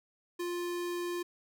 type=tone; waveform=square; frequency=350.2 Hz; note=F4; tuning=5 cents sharp; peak=-34 dBFS; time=0.39-1.23 s; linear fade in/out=10 ms; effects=none